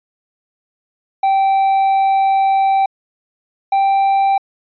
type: tone pair in turn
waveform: triangle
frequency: 778 / 783.9 Hz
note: G5 / G5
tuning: -13 / 0 cents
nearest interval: unison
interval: 13 cents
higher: second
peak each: -9 dBFS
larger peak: neither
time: 1.23-2.86 / 3.72-4.38 s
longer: first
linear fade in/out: 5 ms
effects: resampled to 11025 Hz